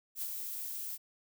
violet noise with ADSR envelope, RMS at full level -36 dBFS, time 0.15-0.98 s, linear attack 66 ms, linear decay 56 ms, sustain -4 dB, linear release 35 ms, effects none

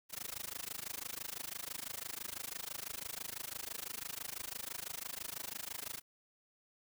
white noise with amplitude modulation, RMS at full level -40 dBFS, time 0.09-6.02 s, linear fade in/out 50 ms, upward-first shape sine, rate 26 Hz, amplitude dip 100%, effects none

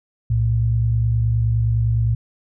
sine tone pair together, 63.3 / 112.98 Hz, B1 / A2, +43 / +46 cents, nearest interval minor seventh, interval 1003 cents, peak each -22 / -16 dBFS, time 0.3-2.15 s, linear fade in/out 5 ms, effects none

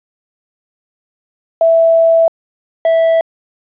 sine / triangle tone pair in turn, 659.3 / 656.4 Hz, E5 / E5, 0 / -8 cents, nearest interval unison, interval 8 cents, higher first, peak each -6 dBFS, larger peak neither, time 1.61-2.28 / 2.85-3.21 s, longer first, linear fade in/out 2 ms, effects resampled to 8000 Hz + 8-bit

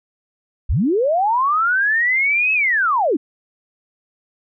sine linear two-way sweep, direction up then down, 34.65 to 2600 to 243.5 Hz, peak -14 dBFS, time 0.69-3.17 s, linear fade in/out 10 ms, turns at 2.53 s, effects none

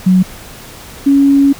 sine tone pair in turn, 185 / 278.4 Hz, F#3 / C#4, 0 / +8 cents, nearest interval perfect fifth, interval 708 cents, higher second, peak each -5 dBFS, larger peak neither, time 0.06-0.23 / 1.06-1.53 s, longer second, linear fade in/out 10 ms, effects pink hiss -33 dBFS RMS until 1.59 s

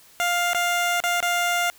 15% pulse tone with dropouts, 701 Hz, F5, 6 cents sharp, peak -14 dBFS, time 0.2-1.7 s, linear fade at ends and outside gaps 0 ms, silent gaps 0.533-0.547 / 1.002-1.038 / 1.204-1.227 s, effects white hiss -52 dBFS RMS until 1.78 s

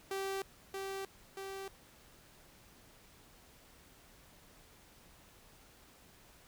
sawtooth tone with echo, 388.6 Hz, G4, 15 cents flat, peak -32 dBFS, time 0.11-0.42 s, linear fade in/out 2 ms, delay 630 ms, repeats 2, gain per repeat -3 dB, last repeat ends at 1.68 s, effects pink hiss -61 dBFS RMS until 6.47 s

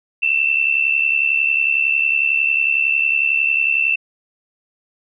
sine tone pair together, 2637 / 2708 Hz, E7 / E7, 0 / +46 cents, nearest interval unison, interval 46 cents, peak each -17 dBFS, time 0.22-3.96 s, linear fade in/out 10 ms, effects none

